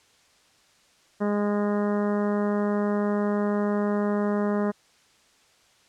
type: harmonic tone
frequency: 206 Hz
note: G#3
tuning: 14 cents flat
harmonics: 1 / 2 / 3 / 4 / 5 / 6 / 7 / 8 / 9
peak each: -24 / -28 / -31 / -38 / -37 / -39 / -43 / -45 / -45 dBFS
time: 1.2-4.72 s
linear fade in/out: 20 ms
effects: white hiss -60 dBFS RMS until 5.88 s + low-pass 7000 Hz 12 dB/octave